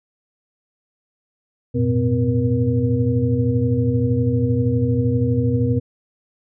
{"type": "tone cluster", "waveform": "sine", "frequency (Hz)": [90.5, 108.6, 121.2, 253.6, 475.7], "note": ["F#2", "A2", "B2", "B3", "A#4"], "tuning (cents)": [-38, -22, -32, 46, 35], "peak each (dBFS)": [-26, -24, -19, -21, -24], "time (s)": [1.74, 5.8], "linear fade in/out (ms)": 20, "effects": []}